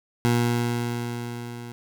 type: tone with level ramp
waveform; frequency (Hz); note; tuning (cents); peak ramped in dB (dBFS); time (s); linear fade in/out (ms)
20% pulse; 119.4; A#2; +42; -13 to -31; 0.25-1.72; 0
effects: none